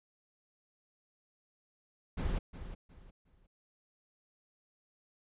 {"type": "noise with echo", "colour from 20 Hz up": "brown", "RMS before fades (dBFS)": -33, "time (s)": [2.17, 2.39], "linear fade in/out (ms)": 10, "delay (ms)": 360, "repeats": 3, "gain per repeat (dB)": -11, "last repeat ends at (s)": 3.47, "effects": ["resampled to 8000 Hz"]}